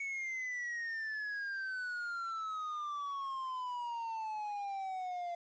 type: exponential sweep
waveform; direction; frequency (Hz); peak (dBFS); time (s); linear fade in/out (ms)
triangle; down; 2230 to 688; -35; 0-5.35; 5
effects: resampled to 16000 Hz + 11-bit